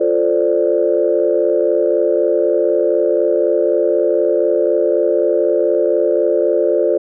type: chord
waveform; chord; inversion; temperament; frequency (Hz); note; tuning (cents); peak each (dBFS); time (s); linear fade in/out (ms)
sine; D minor seventh; first; equal; 349.2 / 440 / 523.3 / 587.3; F4 / A4 / C5 / D5; 0 / 0 / 0 / 0; -17; 0-6.98; 10
effects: tanh soft clip ceiling -1 dBFS